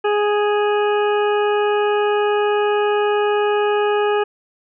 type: harmonic tone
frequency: 415.3 Hz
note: G#4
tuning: in tune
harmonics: 1 / 2 / 3 / 4 / 6 / 7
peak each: -16 / -22 / -26 / -28 / -32 / -33 dBFS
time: 0.04-4.24 s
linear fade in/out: 10 ms
effects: none